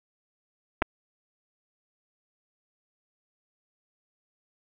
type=clicks; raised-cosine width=0.5 ms; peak=-9 dBFS; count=2; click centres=0.82 / 0.823 s; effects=resampled to 8000 Hz + 7-bit